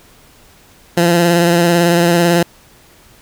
15% pulse tone with vibrato, 171.8 Hz, F3, 28 cents flat, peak -3 dBFS, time 0.97-2.43 s, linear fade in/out 5 ms, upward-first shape triangle, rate 18 Hz, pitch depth 39 cents each way, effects pink hiss -46 dBFS RMS until 3.21 s

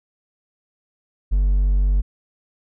triangle tone with hard clipping, 47.83 Hz, G1, 42 cents flat, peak -15 dBFS, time 1.31-2.02 s, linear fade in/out 20 ms, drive 5 dB, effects none

